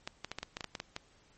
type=clicks; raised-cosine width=0.2 ms; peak=-20 dBFS; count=11; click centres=0.075 / 0.246 / 0.316 / 0.386 / 0.43 / 0.569 / 0.608 / 0.643 / 0.752 / 0.801 / 0.964 s; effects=pink hiss -65 dBFS RMS until 1.37 s + MP3 32 kbps